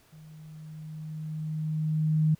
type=tone with level ramp; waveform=sine; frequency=155.56 Hz; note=D#3; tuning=in tune; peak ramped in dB=-47 to -19 dBFS; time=0.12-2.35 s; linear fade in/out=10 ms; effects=pink hiss -62 dBFS RMS until 2.39 s